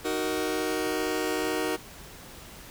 sawtooth chord, D# minor, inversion none, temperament just, 311.1 / 373.4 / 466.7 Hz, D#4 / F#4 / A#4, 0 / +16 / +2 cents, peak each -27 dBFS, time 0.04-1.77 s, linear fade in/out 20 ms, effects pink hiss -46 dBFS RMS until 2.7 s

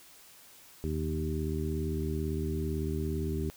harmonic tone with a mistuned harmonic, 77.78 Hz, D#2, in tune, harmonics 1 / 2 / 3 / 4 / 5, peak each -33 / -36 / -38 / -39 / -37 dBFS, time 0.84-3.5 s, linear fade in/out 0 ms, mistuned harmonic 1, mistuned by +32 cents, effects white hiss -55 dBFS RMS until 3.56 s

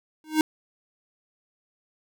square tone with exponential growth, 311.1 Hz, D#4, in tune, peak -14 dBFS, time 0.24-0.41 s, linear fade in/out 1 ms, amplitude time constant 36 ms, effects none

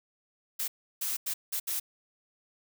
blue noise bursts at uneven times, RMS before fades -32 dBFS, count 5, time 0.59-0.68 / 1.01-1.17 / 1.26-1.34 / 1.52-1.6 / 1.67-1.8 s, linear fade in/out 10 ms, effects none

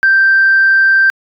sine tone, 1568 Hz, G6, in tune, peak -5 dBFS, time 0.03-1.1 s, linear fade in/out 0 ms, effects tanh soft clip ceiling -2 dBFS

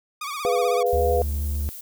sawtooth tone with vibrato, 1174.7 Hz, D6, in tune, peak -25 dBFS, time 0.21-0.83 s, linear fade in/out 5 ms, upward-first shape sine, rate 16 Hz, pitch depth 100 cents each way
sine chord, F diminished, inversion first, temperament equal, 415.3 / 493.9 / 698.5 Hz, Ab4 / Cb5 / F5, 0 / 0 / 0 cents, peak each -25 / -21 / -24 dBFS, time 0.45-1.22 s, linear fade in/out 0 ms
violet noise, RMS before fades -38 dBFS, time 0.86-1.81 s, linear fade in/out 5 ms
triangle tone, 73.42 Hz, D2, in tune, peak -21 dBFS, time 0.93-1.69 s, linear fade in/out 0 ms
effects none

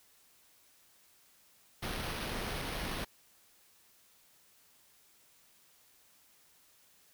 pink noise with sample-and-hold, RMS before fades -38 dBFS, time 1.82-3.05 s, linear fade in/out 10 ms, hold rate 7350 Hz, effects white hiss -65 dBFS RMS until 7.13 s

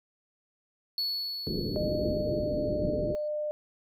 triangle tone with exponential decay, 4408 Hz, C#8, 11 cents flat, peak -26 dBFS, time 0.98-3.28 s, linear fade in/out 1 ms, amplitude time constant 500 ms
white low-pass noise, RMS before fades -32 dBFS, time 1.47-3.15 s, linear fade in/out 0 ms, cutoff 440 Hz, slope 48 dB/octave
sine tone with pitch glide, 608 to 601.4 Hz, D#5 to D5, -40 to +41 cents, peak -29 dBFS, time 1.76-3.51 s, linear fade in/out 0 ms, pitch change -19 cents, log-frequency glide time 1.96-2.66 s
effects none

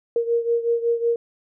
sine beating tone pair, 466.2 / 471.6 Hz, A#4 / A#4, 0 / +20 cents, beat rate 5.4 Hz, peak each -20 / -24 dBFS, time 0.16-1.16 s, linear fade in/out 2 ms, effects none

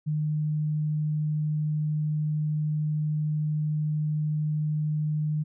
sine tone, 152.2 Hz, D#3, 38 cents flat, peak -24 dBFS, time 0.06-5.44 s, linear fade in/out 20 ms, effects none

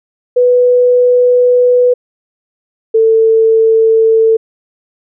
sine tone pair in turn, 493.9 / 446.7 Hz, B4 / A4, 0 / +26 cents, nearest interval major second, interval 174 cents, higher first, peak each -5 dBFS, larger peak neither, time 0.36-1.94 / 2.94-4.37 s, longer first, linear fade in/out 10 ms, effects none

